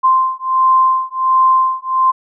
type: beating tone pair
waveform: sine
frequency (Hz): 1043 / 1044.4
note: C6 / C6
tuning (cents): -6 / -3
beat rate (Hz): 1.4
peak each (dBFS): -13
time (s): 0.03-2.12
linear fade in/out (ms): 20
effects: none